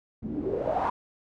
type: noise with low-pass filter sweep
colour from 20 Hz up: white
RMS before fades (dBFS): -29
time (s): 0.22-0.9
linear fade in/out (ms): 10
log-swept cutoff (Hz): 210 to 1000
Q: 7.4
effects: none